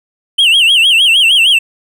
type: tone with vibrato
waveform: triangle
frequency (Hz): 2960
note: F#7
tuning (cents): 0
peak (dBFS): -4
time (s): 0.38-1.59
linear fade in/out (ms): 10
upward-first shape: sine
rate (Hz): 6.5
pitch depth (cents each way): 190
effects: none